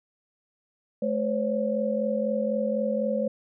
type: tone cluster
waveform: sine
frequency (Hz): 215.8 / 515 / 559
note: A3 / C5 / C#5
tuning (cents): -33 / -28 / +14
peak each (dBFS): -28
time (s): 1.02-3.28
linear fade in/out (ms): 5
effects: none